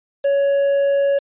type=tone with quantisation; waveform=triangle; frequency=559 Hz; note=C#5; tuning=14 cents sharp; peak=-12 dBFS; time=0.24-1.19 s; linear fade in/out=10 ms; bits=6; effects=resampled to 8000 Hz